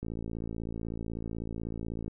click train, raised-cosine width 3 ms, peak -24 dBFS, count 116, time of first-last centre 0.03-2.08 s, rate 56.1 Hz, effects none

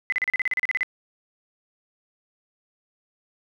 sine tone bursts, 2025 Hz, B6, 43 cents sharp, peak -20 dBFS, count 13, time 0.1-0.831 s, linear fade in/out 0 ms, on 23 ms, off 36 ms, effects none

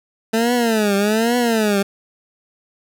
20% pulse tone with vibrato, 220.4 Hz, A3, 3 cents sharp, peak -10 dBFS, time 0.33-1.83 s, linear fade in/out 10 ms, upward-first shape triangle, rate 1.2 Hz, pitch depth 200 cents each way, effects none

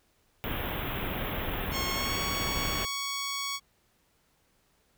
pink band-stop noise, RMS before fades -33 dBFS, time 0.44-2.85 s, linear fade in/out 0 ms, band 3600 to 12000 Hz, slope 96 dB/octave
10% pulse tone with pitch glide, 1083 to 1116 Hz, C#6 to C#6, -41 to +11 cents, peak -23 dBFS, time 1.71-3.6 s, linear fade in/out 50 ms, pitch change +52 cents, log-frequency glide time 1.91-2.18 s
effects pink hiss -69 dBFS RMS until 4.97 s

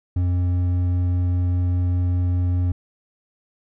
triangle tone with hard clipping, 89.5 Hz, F2, 43 cents sharp, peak -19 dBFS, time 0.16-2.72 s, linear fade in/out 5 ms, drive 9 dB, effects none

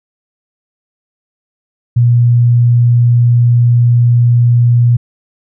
sine tone, 120 Hz, B2, 49 cents flat, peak -5 dBFS, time 1.96-4.97 s, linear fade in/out 10 ms, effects none

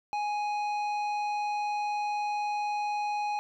sine tone with tanh clipping, 832 Hz, G#5, 3 cents sharp, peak -30 dBFS, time 0.13-3.39 s, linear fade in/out 0 ms, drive 11 dB, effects none

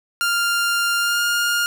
sawtooth tone with pitch glide, 1396.9 to 1413.9 Hz, F6 to F6, 0 to +21 cents, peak -14 dBFS, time 0.21-1.66 s, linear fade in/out 0 ms, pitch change +21 cents, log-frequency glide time 0.98-1.22 s, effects none

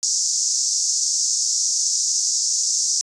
white band-pass noise, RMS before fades -21 dBFS, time 0.03-3.01 s, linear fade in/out 0 ms, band 5300 to 7000 Hz, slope 48 dB/octave, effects resampled to 22050 Hz

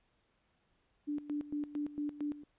sine tone with tremolo, 293.7 Hz, D4, in tune, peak -33 dBFS, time 1.07-2.44 s, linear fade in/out 20 ms, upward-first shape square, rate 4.4 Hz, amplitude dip 80%, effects pink hiss -75 dBFS RMS until 2.58 s + resampled to 8000 Hz

